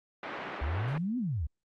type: band-pass noise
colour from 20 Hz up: white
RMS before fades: -39 dBFS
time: 0.23-0.98 s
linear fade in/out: 2 ms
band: 210 to 1700 Hz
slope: 12 dB/octave
type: exponential two-way sweep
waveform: sine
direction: up then down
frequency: 64.6 to 261.6 to 64.6 Hz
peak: -29 dBFS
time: 0.61-1.47 s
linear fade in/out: 10 ms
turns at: 1.18 s
type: noise with exponential decay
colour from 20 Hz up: blue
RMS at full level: -42 dBFS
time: 0.88-1.19 s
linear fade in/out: 0 ms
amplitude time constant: 67 ms
effects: low-pass 3000 Hz 12 dB/octave + Opus 48 kbps